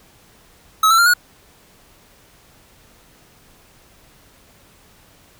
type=tone with pitch steps; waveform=square; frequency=1284 / 1337 / 1392.1 / 1449.6 Hz; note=E6 / E6 / F6 / F#6; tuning=-46 / +24 / -6 / -36 cents; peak=-11 dBFS; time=0.83-1.138 s; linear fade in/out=5 ms; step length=77 ms; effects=pink hiss -51 dBFS RMS until 5.39 s